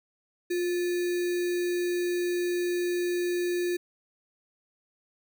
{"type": "tone with sample-and-hold", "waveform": "sine", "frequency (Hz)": 353.1, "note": "F4", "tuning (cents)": 19, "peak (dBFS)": -25, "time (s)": [0.5, 3.77], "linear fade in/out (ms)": 10, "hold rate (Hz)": 2100, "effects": []}